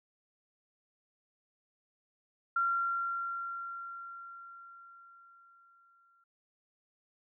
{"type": "tone with exponential decay", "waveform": "sine", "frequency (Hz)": 1375, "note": "F6", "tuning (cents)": -27, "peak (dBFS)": -26, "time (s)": [2.56, 6.24], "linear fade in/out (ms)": 5, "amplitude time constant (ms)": 800, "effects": []}